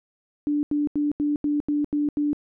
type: tone bursts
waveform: sine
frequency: 293.7 Hz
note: D4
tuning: in tune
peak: -20 dBFS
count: 8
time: 0.47-2.331 s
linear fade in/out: 0 ms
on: 160 ms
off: 83 ms
effects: none